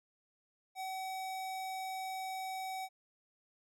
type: tone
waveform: square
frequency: 758 Hz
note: F#5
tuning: 42 cents sharp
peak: -39 dBFS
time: 0.75-2.89 s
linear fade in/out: 50 ms
effects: none